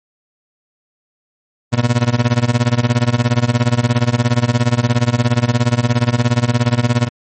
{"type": "tone with tremolo", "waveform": "30% pulse", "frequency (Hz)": 120.2, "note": "B2", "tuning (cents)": -46, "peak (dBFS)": -6, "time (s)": [1.72, 7.09], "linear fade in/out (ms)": 20, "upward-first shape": "sine", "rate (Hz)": 17, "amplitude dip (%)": 90, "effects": ["MP3 32 kbps"]}